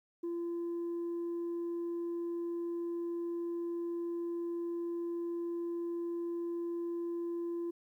sine tone, 341.7 Hz, F4, 38 cents flat, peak -32 dBFS, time 0.23-7.71 s, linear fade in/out 10 ms, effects tanh soft clip ceiling -33 dBFS + 12-bit

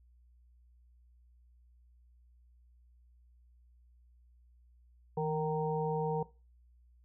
harmonic tone with a mistuned harmonic, 154.5 Hz, D#3, 12 cents flat, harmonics 1 / 3 / 5 / 6, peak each -35 / -33 / -39 / -40 dBFS, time 5.17-6.23 s, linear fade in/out 5 ms, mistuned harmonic 1, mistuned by +47 cents, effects noise-tail reverb RT60 0.3 s tail -18 dB re dry + added 60 Hz sine -60 dBFS peak until 7.04 s

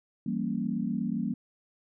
sine chord, E diminished seventh, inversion none, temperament equal with one note detuned, 168.37 / 196 / 233.1 / 277.2 Hz, E3 / G3 / Bb3 / Db4, +37 / 0 / 0 / 0 cents, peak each -36 / -32 / -31 / -37 dBFS, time 0.26-1.34 s, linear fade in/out 5 ms, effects none

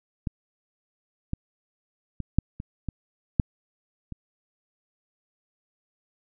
clicks, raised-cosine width 5 ms, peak -15 / -15 / -19 / -6 / -22 / -17 / -6 / -23 dBFS, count 8, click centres 0.272 / 1.334 / 2.203 / 2.386 / 2.601 / 2.887 / 3.398 / 4.123 s, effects none

